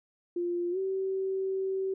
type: tone with pitch glide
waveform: sine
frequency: 349.2 to 383 Hz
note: F4 to G4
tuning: 0 to -40 cents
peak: -28 dBFS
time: 0.36-1.94 s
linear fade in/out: 5 ms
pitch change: +160 cents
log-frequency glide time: 0.71-0.78 s
effects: none